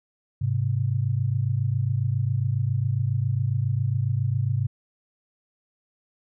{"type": "tone pair together", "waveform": "sine", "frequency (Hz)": [103.98, 131.3], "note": ["G#2", "C3"], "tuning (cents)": [3, 6], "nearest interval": "major third", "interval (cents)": 403, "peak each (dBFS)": -24, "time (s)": [0.41, 4.67], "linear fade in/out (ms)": 10, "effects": []}